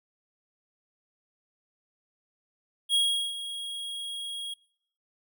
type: tone with ADSR envelope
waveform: square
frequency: 3292 Hz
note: G#7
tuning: 16 cents flat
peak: -21 dBFS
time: 2.89-4.54 s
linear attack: 52 ms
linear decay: 390 ms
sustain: -13 dB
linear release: 6 ms
effects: noise-tail reverb RT60 0.7 s tail -26 dB re dry